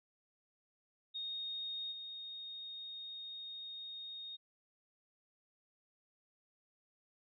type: tone with level steps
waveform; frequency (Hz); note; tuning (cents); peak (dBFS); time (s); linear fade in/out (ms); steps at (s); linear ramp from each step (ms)
sine; 3713; A#7; -8; -39 / -44; 1.14-4.37; 20; 1.91; 20
effects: none